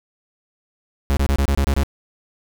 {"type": "tone bursts", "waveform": "45% pulse", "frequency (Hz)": 69.3, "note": "C#2", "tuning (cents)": 0, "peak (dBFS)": -15, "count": 8, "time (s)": [1.1, 1.834], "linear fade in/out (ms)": 0, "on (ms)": 69, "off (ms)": 26, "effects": []}